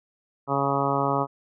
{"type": "harmonic tone", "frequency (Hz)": 139.1, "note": "C#3", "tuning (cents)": 6, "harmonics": [1, 2, 3, 4, 5, 6, 7, 8, 9], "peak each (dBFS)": [-30, -30, -30, -30, -30, -30, -30, -30, -30], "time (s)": [0.47, 1.27], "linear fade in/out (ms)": 50, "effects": []}